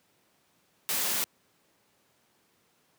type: noise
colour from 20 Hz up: white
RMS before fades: -29 dBFS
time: 0.89-1.24 s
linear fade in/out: 0 ms
effects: pink hiss -68 dBFS RMS until 2.98 s + high-pass 150 Hz 12 dB/octave